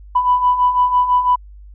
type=beating tone pair; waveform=sine; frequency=987.8 / 993.8 Hz; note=B5 / B5; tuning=0 / +11 cents; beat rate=6 Hz; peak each=-18 / -12 dBFS; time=0.15-1.36 s; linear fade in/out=10 ms; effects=tanh soft clip ceiling -4 dBFS + added 50 Hz sine -36 dBFS peak until 1.74 s